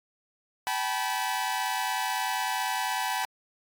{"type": "tone cluster", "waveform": "sawtooth", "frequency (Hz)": [772, 862, 978], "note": ["G5", "A5", "B5"], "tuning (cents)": [-27, -36, -17], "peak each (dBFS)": -28, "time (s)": [0.67, 3.25], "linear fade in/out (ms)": 0, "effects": ["AAC 64 kbps"]}